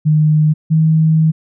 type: tone pair in turn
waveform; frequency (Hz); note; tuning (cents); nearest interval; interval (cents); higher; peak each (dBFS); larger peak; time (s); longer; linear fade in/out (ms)
sine; 153.5 / 158.64; D#3 / D#3; -23 / +34; minor second; 57; second; -8; neither; 0.05-0.54 / 0.7-1.32; second; 20
effects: none